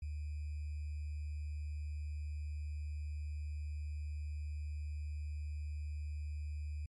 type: tone with sample-and-hold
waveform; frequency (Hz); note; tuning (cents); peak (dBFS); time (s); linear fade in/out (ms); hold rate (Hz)
sine; 75; D2; +37; -38; 0.02-6.86; 5; 2450
effects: MP3 48 kbps